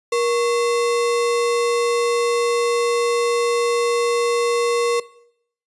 sine tone with sample-and-hold, 473.4 Hz, A#4, 27 cents sharp, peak -16 dBFS, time 0.12-5 s, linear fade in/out 5 ms, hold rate 1575 Hz, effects noise-tail reverb RT60 0.7 s tail -20 dB re dry + resampled to 24000 Hz

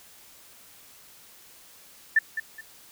sine tone with echo, 1777 Hz, A6, 17 cents sharp, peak -15 dBFS, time 2.16-2.19 s, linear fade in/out 5 ms, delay 210 ms, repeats 2, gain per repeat -11 dB, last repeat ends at 2.61 s, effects white hiss -52 dBFS RMS until 2.91 s

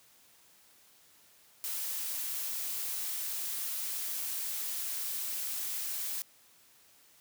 blue noise, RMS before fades -36 dBFS, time 1.64-6.22 s, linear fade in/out 0 ms, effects white hiss -62 dBFS RMS until 7.2 s + high-pass 60 Hz 12 dB/octave

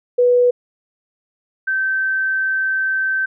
sine tone pair in turn, 490.8 / 1548.3 Hz, B4 / G6, -11 / -22 cents, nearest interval octave + minor sixth, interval 1989 cents, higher second, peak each -10 / -16 dBFS, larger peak first, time 0.18-0.51 / 1.67-3.26 s, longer second, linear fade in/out 10 ms, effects none

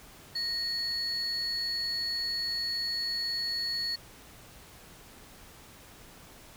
sine tone pair together, 1864.7 / 4389 Hz, A#6 / C#8, 0 / -18 cents, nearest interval octave + minor third, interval 1482 cents, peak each -37 / -28 dBFS, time 0.35-3.96 s, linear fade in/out 10 ms, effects tanh soft clip ceiling -27 dBFS + pink hiss -52 dBFS RMS until 6.56 s

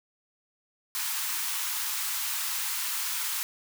white high-pass noise, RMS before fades -31 dBFS, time 0.95-3.43 s, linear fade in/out 0 ms, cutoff 840 Hz, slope 96 dB/octave, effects none

